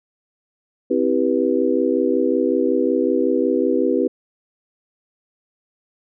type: chord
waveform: sine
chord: C major seventh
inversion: none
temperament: just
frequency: 261.6 / 327 / 392.4 / 490.5 Hz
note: C4 / E4 / G4 / B4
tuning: 0 / -14 / +2 / -12 cents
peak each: -21 dBFS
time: 0.9-4.08 s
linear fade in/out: 10 ms
effects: none